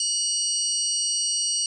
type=tone cluster; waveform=sine; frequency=2917 / 4471 / 4658 / 5760 / 8420 Hz; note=F#7 / C#8 / D8 / F#8 / C9; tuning=-25 / +14 / -15 / -47 / +10 cents; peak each=-33 / -31 / -29 / -27 / -27 dBFS; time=0-1.66 s; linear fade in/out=2 ms; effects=none